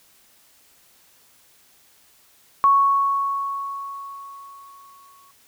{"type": "tone with exponential decay", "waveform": "sine", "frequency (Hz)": 1108.7, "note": "C#6", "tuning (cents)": 0, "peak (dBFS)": -11, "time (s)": [2.64, 5.31], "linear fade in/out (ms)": 0, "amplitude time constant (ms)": 580, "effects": ["white hiss -56 dBFS RMS until 5.47 s"]}